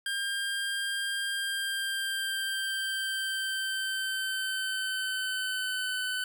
25% pulse tone with pitch glide, 1600 to 1510.2 Hz, G6 to F#6, +35 to +35 cents, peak -26 dBFS, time 0.06-6.24 s, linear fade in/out 2 ms, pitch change -100 cents, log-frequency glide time 1.3-6.01 s, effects none

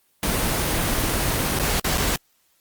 pink noise with dropouts, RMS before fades -22 dBFS, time 0.23-2.16 s, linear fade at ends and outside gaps 1 ms, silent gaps 1.589-1.597 / 1.798-1.844 / 1.975-1.98 s, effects white hiss -64 dBFS RMS until 2.6 s + Opus 24 kbps

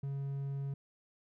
triangle tone, 138.59 Hz, C#3, in tune, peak -33 dBFS, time 0.03-0.74 s, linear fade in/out 5 ms, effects none

